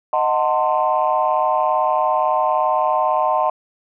sine chord, D# diminished seventh, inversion none, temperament equal with one note detuned, 622.3 / 740 / 894.9 / 1046.5 Hz, D#5 / F#5 / A5 / C6, 0 / 0 / +29 / 0 cents, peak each -20 dBFS, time 0.13-3.5 s, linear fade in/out 2 ms, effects tanh soft clip ceiling -6 dBFS

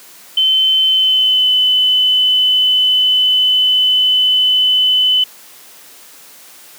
sine tone with pitch glide, 3069 to 3018 Hz, G7 to F#7, -37 to +34 cents, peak -9 dBFS, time 0.37-5.24 s, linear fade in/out 5 ms, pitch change -29 cents, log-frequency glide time 0.86-1.52 s, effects white hiss -40 dBFS RMS until 6.78 s + high-pass 200 Hz 12 dB/octave

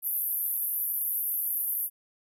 white band-pass noise, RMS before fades -30 dBFS, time 0.02-1.9 s, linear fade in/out 50 ms, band 11000 to 14000 Hz, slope 96 dB/octave, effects none

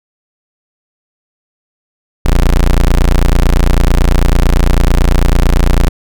30% pulse tone, 29 Hz, A#0, 8 cents flat, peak -3 dBFS, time 2.25-5.89 s, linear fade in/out 10 ms, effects none

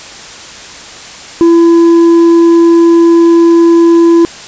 triangle tone with tanh clipping, 336.3 Hz, E4, 35 cents sharp, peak -3 dBFS, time 1.41-4.25 s, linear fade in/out 0 ms, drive 9 dB, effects white hiss -28 dBFS RMS until 4.47 s + resampled to 16000 Hz

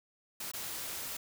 white noise with dropouts, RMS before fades -40 dBFS, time 0.4-1.17 s, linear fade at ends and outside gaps 5 ms, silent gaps 0.516-0.535 s, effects none

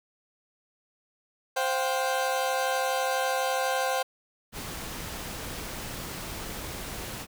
30% pulse chord, C suspended fourth, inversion none, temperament equal with one note detuned, 523.3 / 711.9 / 784 Hz, C5 / F5 / G5, 0 / +33 / 0 cents, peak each -26 / -30 / -27 dBFS, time 1.56-4.03 s, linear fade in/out 10 ms
pink noise, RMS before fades -37 dBFS, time 4.52-7.27 s, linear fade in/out 50 ms
effects none

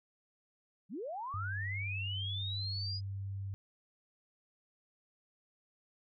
sine linear sweep, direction up, 151.7 to 4978 Hz, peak -38 dBFS, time 0.89-3.01 s, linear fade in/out 50 ms
sine tone, 98 Hz, G2, in tune, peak -37 dBFS, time 1.34-3.54 s, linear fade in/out 0 ms
effects none

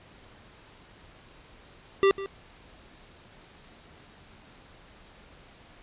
square tone with echo, 392 Hz, G4, in tune, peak -18 dBFS, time 2.03-2.11 s, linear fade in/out 0 ms, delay 150 ms, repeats 1, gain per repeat -15 dB, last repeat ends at 2.26 s, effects pink hiss -53 dBFS RMS until 5.82 s + resampled to 8000 Hz

